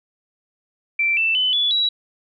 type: tone with pitch steps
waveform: sine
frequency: 2343 / 2660 / 3021 / 3430 / 3895 Hz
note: D7 / E7 / F#7 / A7 / B7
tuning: -5 / +15 / +35 / -45 / -25 cents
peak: -16 dBFS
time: 0.99-1.89 s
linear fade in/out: 5 ms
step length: 180 ms
effects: none